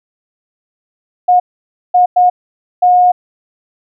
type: tone bursts at uneven times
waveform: sine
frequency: 721 Hz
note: F#5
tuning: 45 cents flat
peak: -5 dBFS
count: 4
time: 1.28-1.4 / 1.94-2.06 / 2.16-2.3 / 2.82-3.12 s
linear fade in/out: 10 ms
effects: none